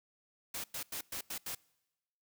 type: noise bursts at uneven times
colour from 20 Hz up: white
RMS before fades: -40 dBFS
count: 6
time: 0.54-0.64 / 0.74-0.83 / 0.92-1.01 / 1.12-1.21 / 1.3-1.38 / 1.46-1.55 s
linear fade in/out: 5 ms
effects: noise-tail reverb RT60 1.0 s tail -25 dB re dry